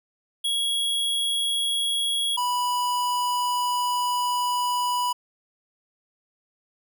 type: tone pair in turn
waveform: square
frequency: 3322 / 983.4 Hz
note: G#7 / B5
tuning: 0 / -8 cents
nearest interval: octave + major sixth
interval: 2108 cents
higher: first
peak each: -23 / -23 dBFS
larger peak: neither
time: 0.44-2.37 / 2.37-5.13 s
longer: second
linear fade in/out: 10 ms
effects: none